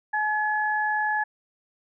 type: tone pair together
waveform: sine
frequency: 851 / 1702 Hz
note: G#5 / G#6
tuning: +42 / +42 cents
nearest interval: octave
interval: 1200 cents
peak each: -25 dBFS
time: 0.13-1.24 s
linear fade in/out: 10 ms
effects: none